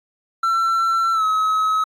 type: tone with pitch glide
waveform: triangle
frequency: 1346 to 1280.8 Hz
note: E6 to D#6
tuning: +36 to +50 cents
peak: -14 dBFS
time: 0.43-1.84 s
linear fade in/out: 5 ms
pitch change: -86 cents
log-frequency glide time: 1.13-1.24 s
effects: AAC 48 kbps